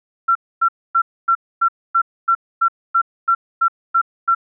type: tone bursts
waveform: sine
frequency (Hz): 1357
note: E6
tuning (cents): +50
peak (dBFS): -11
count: 13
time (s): 0.28-4.349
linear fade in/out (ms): 10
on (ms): 73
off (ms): 260
effects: none